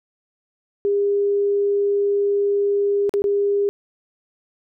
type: tone with dropouts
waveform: sine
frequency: 404 Hz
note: G#4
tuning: 48 cents flat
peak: -16 dBFS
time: 0.85-3.69 s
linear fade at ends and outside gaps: 0 ms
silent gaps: 3.094-3.139 / 3.22-3.241 s
effects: none